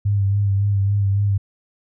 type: tone with vibrato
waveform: sine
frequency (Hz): 100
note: G2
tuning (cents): +35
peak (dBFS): -15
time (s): 0.05-1.38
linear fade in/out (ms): 10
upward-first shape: sine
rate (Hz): 3.6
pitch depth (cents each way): 35
effects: none